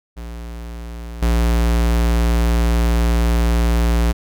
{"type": "tone with level steps", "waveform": "square", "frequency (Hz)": 58.1, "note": "A#1", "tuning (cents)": -5, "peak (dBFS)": [-29, -14], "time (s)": [0.16, 4.13], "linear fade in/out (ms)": 20, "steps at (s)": 1.22, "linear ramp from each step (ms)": 5, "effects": []}